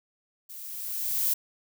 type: noise with level ramp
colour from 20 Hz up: violet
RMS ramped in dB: -43 to -24 dBFS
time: 0.49-1.34 s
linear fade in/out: 10 ms
effects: none